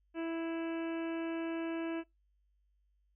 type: harmonic tone with a mistuned harmonic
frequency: 329.6 Hz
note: E4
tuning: in tune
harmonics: 1 / 2 / 3 / 4 / 5 / 6 / 7 / 8 / 9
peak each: -35 / -43 / -50 / -53 / -50 / -61 / -54 / -52 / -58 dBFS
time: 0.14-2.04 s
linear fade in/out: 50 ms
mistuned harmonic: 6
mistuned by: +29 cents
effects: noise-tail reverb RT60 0.2 s tail -25 dB re dry + added 50 Hz sine -70 dBFS peak until 3.15 s